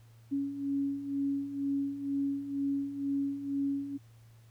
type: beating tone pair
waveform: sine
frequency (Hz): 277.2 / 279.3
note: C#4 / C#4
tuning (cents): 0 / +13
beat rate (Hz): 2.1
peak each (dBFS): -37 / -31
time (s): 0.31-3.98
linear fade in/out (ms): 20
effects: added 114 Hz sine -54 dBFS peak until 4.5 s + pink hiss -67 dBFS RMS until 4.5 s